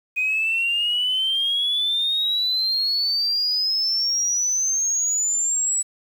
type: exponential sweep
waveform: sine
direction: up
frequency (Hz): 2489 to 7902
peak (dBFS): -18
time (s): 0.16-5.83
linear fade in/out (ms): 20
effects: tanh soft clip ceiling -15 dBFS + 8-bit